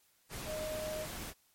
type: tone in noise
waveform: sine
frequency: 620 Hz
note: D#5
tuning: 6 cents flat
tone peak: -37 dBFS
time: 0.45-1.07 s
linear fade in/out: 50 ms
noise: pink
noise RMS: -43 dBFS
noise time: 0.29-1.34 s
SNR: +3 dB
effects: white hiss -70 dBFS RMS until 1.54 s + MP3 64 kbps